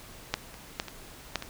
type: clicks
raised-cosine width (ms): 0.2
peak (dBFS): -8 / -28 / -11 / -21 / -10 / -19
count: 6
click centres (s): 0.34 / 0.542 / 0.799 / 0.883 / 1.357 / 1.424
effects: pink hiss -48 dBFS RMS until 1.49 s